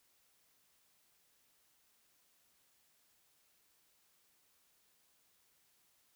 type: silence
effects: white hiss -73 dBFS RMS until 6.15 s